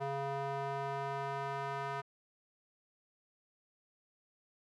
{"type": "tone with band-pass filter sweep", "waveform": "square", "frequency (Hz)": 138.59, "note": "C#3", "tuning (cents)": 0, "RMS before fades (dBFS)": -38, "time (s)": [0, 2.02], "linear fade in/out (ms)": 20, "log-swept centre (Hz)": [730, 1100], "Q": 1.5, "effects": []}